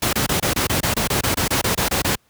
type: noise bursts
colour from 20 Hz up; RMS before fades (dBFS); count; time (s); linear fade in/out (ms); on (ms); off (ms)
pink; -19; 16; 0.02-2.155; 5; 110; 25
effects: pink hiss -61 dBFS RMS until 2.29 s + high-pass 60 Hz 12 dB/octave